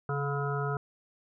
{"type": "harmonic tone with a mistuned harmonic", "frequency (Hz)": 142.3, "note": "C#3", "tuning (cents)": 46, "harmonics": [1, 3, 5, 7, 9, 10], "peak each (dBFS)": [-31, -35, -39, -41, -37, -40], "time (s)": [0.09, 0.77], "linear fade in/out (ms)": 2, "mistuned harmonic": 1, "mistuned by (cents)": -40, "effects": []}